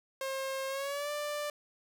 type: tone with pitch glide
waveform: sawtooth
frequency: 535 to 590.2 Hz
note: C5 to D5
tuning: +38 to +8 cents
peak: -30 dBFS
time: 0.21-1.5 s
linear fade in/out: 2 ms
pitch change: +170 cents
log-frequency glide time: 0.68-1.11 s
effects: none